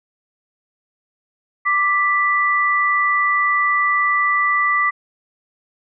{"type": "tone pair together", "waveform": "sine", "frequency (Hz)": [1174.6, 1975.5], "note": ["D6", "B6"], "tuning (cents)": [0, 0], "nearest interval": "major sixth", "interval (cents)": 900, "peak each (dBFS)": -17, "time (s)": [1.65, 4.91], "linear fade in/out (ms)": 20, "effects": []}